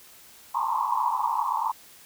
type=band-pass noise; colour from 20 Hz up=pink; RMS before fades=-26 dBFS; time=0.54-1.72 s; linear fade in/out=10 ms; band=870 to 1100 Hz; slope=96 dB/octave; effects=white hiss -51 dBFS RMS until 2.05 s